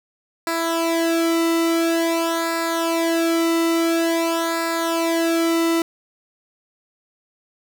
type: tone with flanger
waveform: sawtooth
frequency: 331.8 Hz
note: E4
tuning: 11 cents sharp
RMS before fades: -20 dBFS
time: 0.47-5.82 s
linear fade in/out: 2 ms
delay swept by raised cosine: 0.32 to 1.24 ms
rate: 0.48 Hz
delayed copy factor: -0.8
effects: none